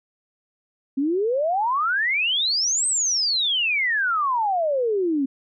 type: exponential two-way sweep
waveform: sine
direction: up then down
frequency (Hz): 261.6 to 8372 to 261.6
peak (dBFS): -19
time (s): 0.97-5.26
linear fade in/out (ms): 10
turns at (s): 2.87
effects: none